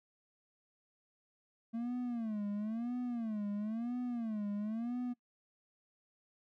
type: tone with vibrato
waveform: triangle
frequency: 224.9 Hz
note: A3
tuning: 38 cents sharp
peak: -33 dBFS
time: 1.73-5.14 s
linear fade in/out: 20 ms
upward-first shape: sine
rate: 0.99 Hz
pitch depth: 170 cents each way
effects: noise-tail reverb RT60 0.1 s tail -21 dB re dry